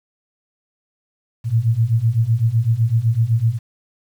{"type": "beating tone pair", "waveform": "sine", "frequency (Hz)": [110, 117.9], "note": ["A2", "A#2"], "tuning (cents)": [0, 20], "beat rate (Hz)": 7.9, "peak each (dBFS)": [-18, -16], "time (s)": [1.44, 3.59], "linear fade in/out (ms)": 50, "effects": ["8-bit"]}